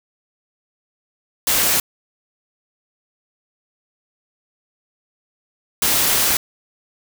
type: noise bursts at uneven times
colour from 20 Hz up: white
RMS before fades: -17 dBFS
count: 2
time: 1.47-1.8 / 5.82-6.37 s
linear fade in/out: 2 ms
effects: none